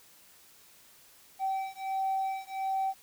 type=beating tone pair; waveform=triangle; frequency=770 / 771.4 Hz; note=G5 / G5; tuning=-31 / -28 cents; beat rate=1.4 Hz; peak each=-30 dBFS; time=1.39-2.94 s; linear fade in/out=50 ms; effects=tanh soft clip ceiling -23 dBFS + white hiss -58 dBFS RMS until 3.02 s